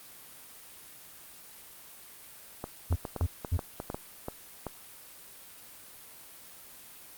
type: clicks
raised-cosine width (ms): 1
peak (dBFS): -20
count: 12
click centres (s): 2.641 / 2.926 / 3.052 / 3.163 / 3.211 / 3.448 / 3.592 / 3.801 / 3.901 / 3.945 / 4.284 / 4.667
type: tone bursts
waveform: triangle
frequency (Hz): 85.1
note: F2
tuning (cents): -44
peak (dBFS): -22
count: 3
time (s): 2.9-3.574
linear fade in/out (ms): 10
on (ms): 58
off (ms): 250
effects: white hiss -50 dBFS RMS until 7.17 s + Opus 32 kbps